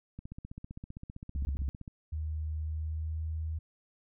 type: click train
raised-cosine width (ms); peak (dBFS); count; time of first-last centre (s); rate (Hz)
5; -30; 27; 0.19-1.878; 15.4
type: tone bursts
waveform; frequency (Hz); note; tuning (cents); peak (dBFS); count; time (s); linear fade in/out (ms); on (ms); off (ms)
sine; 68.8; C#2; -12; -30; 3; 1.35-1.69; 0; 100; 20
type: tone with pitch glide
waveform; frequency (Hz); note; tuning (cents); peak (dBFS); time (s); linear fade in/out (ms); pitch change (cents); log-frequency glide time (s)
sine; 77.6 to 79.32; D#2 to D#2; -4 to +34; -32; 2.12-3.59; 10; +38; 2.57-3.22
effects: none